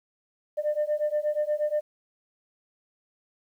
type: beating tone pair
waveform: sine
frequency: 596 / 604.4 Hz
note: D5 / D5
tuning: +25 / +50 cents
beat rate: 8.4 Hz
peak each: -26 dBFS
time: 0.57-1.81 s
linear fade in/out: 20 ms
effects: tanh soft clip ceiling -19 dBFS + 10-bit